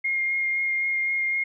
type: tone with vibrato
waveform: sine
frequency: 2132 Hz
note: C7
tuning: 32 cents sharp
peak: -22 dBFS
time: 0.04-1.44 s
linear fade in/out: 10 ms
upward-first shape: sine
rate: 3.9 Hz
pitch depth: 11 cents each way
effects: none